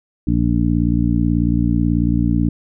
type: harmonic tone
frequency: 58.27 Hz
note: A#1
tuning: in tune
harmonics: 1 / 2 / 3 / 4 / 5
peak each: -20 / -20 / -20 / -20 / -20 dBFS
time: 0.27-2.49 s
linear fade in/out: 5 ms
effects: none